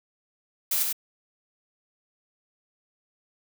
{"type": "noise with echo", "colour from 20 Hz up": "blue", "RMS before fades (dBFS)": -25, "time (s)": [0.71, 0.83], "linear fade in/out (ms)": 5, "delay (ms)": 98, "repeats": 1, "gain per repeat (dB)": -3, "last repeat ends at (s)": 0.928, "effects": []}